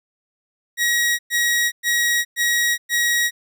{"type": "tone bursts", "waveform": "sawtooth", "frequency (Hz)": 1902, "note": "A#6", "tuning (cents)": 34, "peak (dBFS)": -13, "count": 5, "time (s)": [0.77, 3.31], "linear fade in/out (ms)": 50, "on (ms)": 420, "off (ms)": 110, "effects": []}